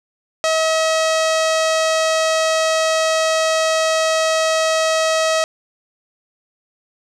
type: tone with low-pass filter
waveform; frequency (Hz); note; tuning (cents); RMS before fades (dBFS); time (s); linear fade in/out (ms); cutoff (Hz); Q
sawtooth; 640; D#5; +49; -17; 0.44-5.44; 0; 6800; 1.5
effects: none